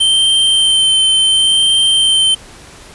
square tone with vibrato, 3114 Hz, G7, 12 cents flat, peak -9 dBFS, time 0-2.35 s, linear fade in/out 10 ms, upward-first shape sine, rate 0.7 Hz, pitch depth 14 cents each way, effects pink hiss -37 dBFS RMS until 2.94 s + resampled to 24000 Hz

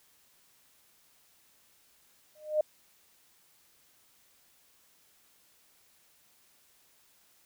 sine tone with exponential growth, 611 Hz, D#5, 32 cents flat, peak -20 dBFS, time 2.35-2.61 s, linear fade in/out 5 ms, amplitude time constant 56 ms, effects white hiss -65 dBFS RMS until 7.45 s

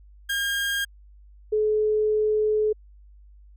30% pulse / sine tone pair in turn, 1615 / 427.8 Hz, G#6 / A4, -49 / -49 cents, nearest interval octave + major seventh, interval 2300 cents, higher first, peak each -21 / -19 dBFS, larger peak second, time 0.29-0.85 / 1.52-2.73 s, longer second, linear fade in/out 10 ms, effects added 50 Hz sine -47 dBFS peak until 3.56 s

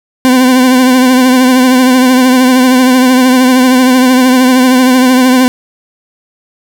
40% pulse tone with vibrato, 255.3 Hz, C4, 42 cents flat, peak -3 dBFS, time 0.25-5.48 s, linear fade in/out 0 ms, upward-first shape triangle, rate 13 Hz, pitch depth 52 cents each way, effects none

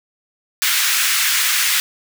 pink high-pass noise, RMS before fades -17 dBFS, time 0.62-1.8 s, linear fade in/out 0 ms, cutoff 1500 Hz, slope 24 dB/octave, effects none

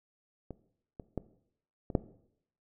clicks, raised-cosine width 2 ms, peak -27 / -28 / -20 / -26 / -11 dBFS, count 5, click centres 0.507 / 0.998 / 1.177 / 1.902 / 1.952 s, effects noise-tail reverb RT60 0.7 s tail -17 dB re dry

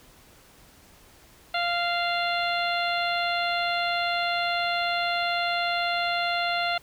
harmonic tone, 695 Hz, F5, 9 cents flat, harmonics 1 / 2 / 3 / 4 / 5 / 6, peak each -27 / -30 / -32 / -33 / -34 / -35 dBFS, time 1.54-6.78 s, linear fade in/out 5 ms, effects pink hiss -54 dBFS RMS until 6.82 s

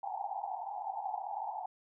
white band-pass noise, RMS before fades -39 dBFS, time 0.03-1.66 s, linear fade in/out 5 ms, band 740 to 870 Hz, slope 96 dB/octave, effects none

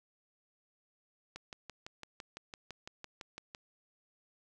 click train, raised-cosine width 0.2 ms, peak -27 dBFS, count 14, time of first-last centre 1.36-3.549 s, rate 5.94 Hz, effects none

